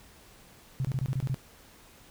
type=tone bursts; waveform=sine; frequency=132 Hz; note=C3; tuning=16 cents sharp; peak=-26 dBFS; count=8; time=0.8-1.344 s; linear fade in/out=0 ms; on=47 ms; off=24 ms; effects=pink hiss -55 dBFS RMS until 2.1 s

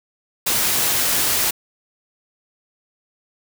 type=noise; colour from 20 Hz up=white; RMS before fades=-19 dBFS; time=0.46-1.51 s; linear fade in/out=10 ms; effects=none

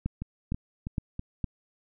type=two click trains; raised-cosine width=5 ms; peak=-21 / -16 dBFS; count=4 / 4; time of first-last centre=0.22-1.194 / 0.06-1.442 s; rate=3.08 / 2.17 Hz; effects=none

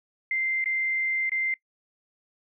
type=tone with dropouts; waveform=sine; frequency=2087 Hz; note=C7; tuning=5 cents flat; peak=-24 dBFS; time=0.31-1.54 s; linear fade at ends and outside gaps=2 ms; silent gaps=0.642-0.658 / 1.295-1.318 s; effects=noise-tail reverb RT60 0.1 s tail -21 dB re dry

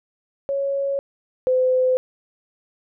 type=tone pair in turn; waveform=sine; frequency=554 / 511.5 Hz; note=C#5 / C5; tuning=-1 / -39 cents; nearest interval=minor second; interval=138 cents; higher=first; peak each=-20 / -15 dBFS; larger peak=second; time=0.49-0.99 / 1.47-1.97 s; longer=neither; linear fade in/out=0 ms; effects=none

